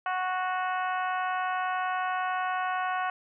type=harmonic tone with a mistuned harmonic; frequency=369.1 Hz; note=F#4; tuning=4 cents flat; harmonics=2 / 3 / 4 / 5 / 6 / 7 / 8; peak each=-30 / -32 / -34 / -40 / -47 / -43 / -49 dBFS; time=0.06-3.1 s; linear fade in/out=2 ms; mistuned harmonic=6; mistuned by=-21 cents; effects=none